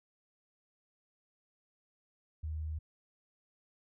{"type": "tone", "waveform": "sine", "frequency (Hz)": 77.9, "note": "D#2", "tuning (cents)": 3, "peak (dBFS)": -35, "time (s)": [2.43, 2.79], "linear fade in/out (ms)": 10, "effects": []}